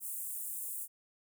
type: high-pass noise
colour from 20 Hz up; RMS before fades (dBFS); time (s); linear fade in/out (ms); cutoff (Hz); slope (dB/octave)
pink; -40; 0-0.88; 50; 8200; 48
effects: none